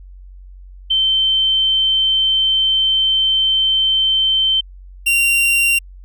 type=tone pair in turn; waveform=sine / 45% pulse; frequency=3100 / 2762 Hz; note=G7 / F7; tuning=-20 / -20 cents; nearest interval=major second; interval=200 cents; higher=first; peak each=-12 dBFS; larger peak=neither; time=0.9-4.61 / 5.06-5.79 s; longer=first; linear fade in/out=10 ms; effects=added 46 Hz sine -35 dBFS peak until 6.04 s